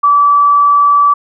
sine tone, 1154 Hz, D6, 31 cents flat, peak -5 dBFS, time 0.03-1.14 s, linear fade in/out 10 ms, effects none

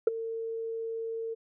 sine tone with ADSR envelope, 453.1 Hz, A#4, 49 cents flat, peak -14 dBFS, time 0.07-1.35 s, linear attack 4 ms, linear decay 15 ms, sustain -18 dB, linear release 21 ms, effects tanh soft clip ceiling -15 dBFS

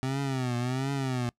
25% pulse tone with vibrato, 129.6 Hz, C3, 16 cents flat, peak -24 dBFS, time 0.03-1.29 s, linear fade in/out 0 ms, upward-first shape triangle, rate 1.4 Hz, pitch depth 140 cents each way, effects noise-tail reverb RT60 0.1 s tail -23 dB re dry + low-pass 9000 Hz 12 dB/octave

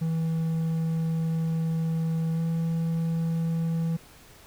triangle tone with pitch glide, 162.6 to 164.68 Hz, E3 to E3, -23 to -1 cents, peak -22 dBFS, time 0.01-3.97 s, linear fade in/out 10 ms, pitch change +22 cents, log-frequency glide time 2.34-2.4 s, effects pink hiss -52 dBFS RMS until 4.46 s

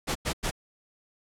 pink noise bursts, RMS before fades -28 dBFS, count 3, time 0.07-0.512 s, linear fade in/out 20 ms, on 84 ms, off 95 ms, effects low-pass 10000 Hz 12 dB/octave

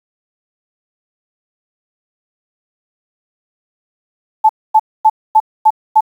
sine tone bursts, 870 Hz, A5, 20 cents flat, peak -4 dBFS, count 6, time 4.44-6.008 s, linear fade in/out 10 ms, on 53 ms, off 250 ms, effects 7-bit

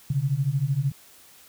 sine beating tone pair, 130.81 / 143.81 Hz, C3 / D3, 0 / -36 cents, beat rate 13 Hz, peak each -25 / -24 dBFS, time 0.1-0.92 s, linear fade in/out 5 ms, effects white hiss -52 dBFS RMS until 1.48 s

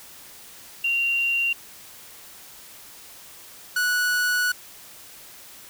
sine / 45% pulse tone pair in turn, 2765 / 1472.3 Hz, F7 / F#6, -18 / -9 cents, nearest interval major seventh, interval 1091 cents, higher first, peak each -20 dBFS, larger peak neither, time 0.84-1.53 / 3.76-4.52 s, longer second, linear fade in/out 5 ms, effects white hiss -45 dBFS RMS until 5.69 s

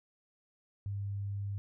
sine tone, 100.1 Hz, G2, 37 cents sharp, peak -34 dBFS, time 0.86-1.58 s, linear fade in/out 0 ms, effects none

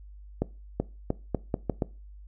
accelerating click train, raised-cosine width 2 ms, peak -12 dBFS, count 7, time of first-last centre 0.42-1.822 s, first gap 380 ms, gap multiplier 0.8, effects noise-tail reverb RT60 0.3 s tail -20 dB re dry + added 50 Hz sine -44 dBFS peak until 2.27 s

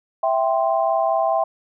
sine chord, C major, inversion first, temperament equal, 659.3 / 784 / 1046.5 Hz, E5 / G5 / C6, 0 / 0 / 0 cents, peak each -19 / -21 / -25 dBFS, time 0.23-1.44 s, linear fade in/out 5 ms, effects none

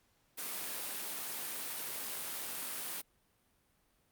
white high-pass noise, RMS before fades -40 dBFS, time 0.37-3.02 s, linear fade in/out 20 ms, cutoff 190 Hz, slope 12 dB/octave, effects pink hiss -73 dBFS RMS until 4.11 s + Opus 48 kbps

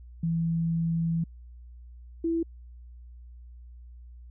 sine tone pair in turn, 165.8 / 331.6 Hz, E3 / E4, +10 / +10 cents, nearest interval octave, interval 1200 cents, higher second, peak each -24 dBFS, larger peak neither, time 0.23-1.24 / 2.24-2.43 s, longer first, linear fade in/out 5 ms, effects added 60 Hz sine -44 dBFS peak until 4.3 s

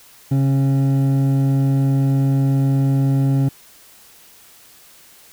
triangle tone pair together, 136.2 / 272.4 Hz, C#3 / C#4, -30 / -30 cents, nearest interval octave, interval 1200 cents, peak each -10 / -16 dBFS, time 0.31-3.49 s, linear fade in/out 10 ms, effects tanh soft clip ceiling -11 dBFS + white hiss -47 dBFS RMS until 5.32 s

